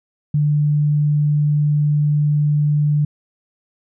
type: tone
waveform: sine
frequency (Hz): 148.2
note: D3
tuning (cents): +16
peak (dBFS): -13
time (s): 0.34-3.05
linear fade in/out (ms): 5
effects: none